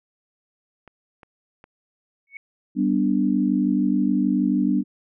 clicks, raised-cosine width 0.5 ms, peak -30 dBFS, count 3, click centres 0.877 / 1.232 / 1.641 s
sine tone with exponential growth, 2217 Hz, C#7, in tune, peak -30 dBFS, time 2.27-2.37 s, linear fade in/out 2 ms, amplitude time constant 20 ms
sine chord, G major, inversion none, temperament equal with one note detuned, 194.87 / 246.9 / 293.7 Hz, G3 / B3 / D4, -10 / 0 / 0 cents, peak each -22 dBFS, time 2.75-4.84 s, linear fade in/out 50 ms
effects none

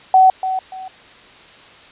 sine tone with echo, 754 Hz, F#5, 32 cents sharp, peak -6 dBFS, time 0.14-0.3 s, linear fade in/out 2 ms, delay 290 ms, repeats 2, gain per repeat -11 dB, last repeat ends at 0.88 s, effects white hiss -43 dBFS RMS until 1.91 s + resampled to 8000 Hz

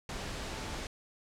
sine tone in noise, 880 Hz, A5, in tune, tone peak -49 dBFS, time 0.52-0.75 s, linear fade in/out 2 ms, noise pink, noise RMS -39 dBFS, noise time 0.09-0.87 s, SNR -13 dB, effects low-pass 7000 Hz 12 dB/octave

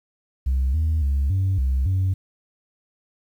sine tone with pitch steps, 65.5 / 79 / 69.2 / 95.4 / 65.7 / 94.2 Hz, C2 / D#2 / C#2 / G2 / C2 / F#2, +2 / +27 / -2 / -47 / +8 / +32 cents, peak -16 dBFS, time 0.46-2.14 s, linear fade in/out 10 ms, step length 280 ms, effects tanh soft clip ceiling -16 dBFS + 9-bit

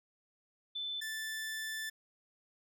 sine / sawtooth tone pair in turn, 3520 / 1760 Hz, A7 / A6, 0 / 0 cents, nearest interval octave, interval 1200 cents, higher first, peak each -36 / -34 dBFS, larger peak second, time 0.75-1.01 / 1.01-1.9 s, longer second, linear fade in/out 10 ms, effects none

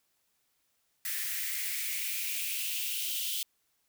blue noise with high-pass filter sweep, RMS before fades -34 dBFS, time 1.05-3.43 s, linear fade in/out 2 ms, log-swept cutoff 1800 to 3200 Hz, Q 4.7, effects white hiss -75 dBFS RMS until 3.88 s

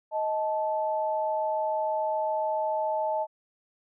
sine tone pair together, 627.2 / 873 Hz, D#5 / A5, +14 / -14 cents, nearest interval tritone, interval 572 cents, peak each -28 dBFS, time 0.11-3.27 s, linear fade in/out 50 ms, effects none

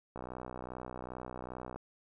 click train, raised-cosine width 1 ms, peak -28 dBFS, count 101, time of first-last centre 0.16-1.76 s, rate 62.5 Hz, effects none

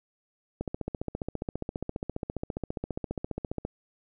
click train, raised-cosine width 2 ms, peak -18 dBFS, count 46, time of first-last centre 0.61-3.651 s, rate 14.8 Hz, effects none

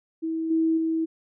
sine tone with level steps, 323.7 Hz, E4, 31 cents flat, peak -25 / -19 / -22 dBFS, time 0.22-1.06 s, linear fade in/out 20 ms, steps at 0.5 / 0.77 s, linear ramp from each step 10 ms, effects none

